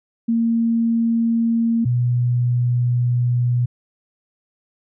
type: tone pair in turn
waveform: sine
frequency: 230 / 122.14 Hz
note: A#3 / B2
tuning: -23 / -19 cents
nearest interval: major seventh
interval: 1096 cents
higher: first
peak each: -15 dBFS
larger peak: neither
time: 0.28-1.85 / 1.85-3.66 s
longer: second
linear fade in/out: 10 ms
effects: none